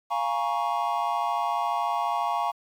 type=chord; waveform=triangle; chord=Bb minor seventh; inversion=second; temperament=equal with one note detuned; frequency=698.5 / 830.6 / 944.8 / 1108.7 Hz; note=F5 / Ab5 / Bb5 / Db6; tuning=0 / 0 / +23 / 0 cents; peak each=-28 dBFS; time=0.1-2.52 s; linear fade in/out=20 ms; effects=9-bit